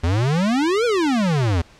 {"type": "exponential two-way sweep", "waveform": "square", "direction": "up then down", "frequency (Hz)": [79.1, 495.7, 79.1], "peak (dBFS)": -17, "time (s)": [0.03, 1.62], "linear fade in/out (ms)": 10, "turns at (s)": 0.85, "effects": ["pink hiss -49 dBFS RMS until 1.79 s", "low-pass 6000 Hz 12 dB/octave"]}